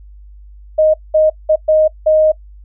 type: tone bursts at uneven times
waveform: sine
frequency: 622.3 Hz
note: D#5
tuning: in tune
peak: -7 dBFS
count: 5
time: 0.78-0.94 / 1.14-1.3 / 1.49-1.56 / 1.68-1.88 / 2.06-2.32 s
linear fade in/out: 10 ms
effects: noise-tail reverb RT60 0.1 s tail -21 dB re dry + added 50 Hz sine -35 dBFS peak until 2.64 s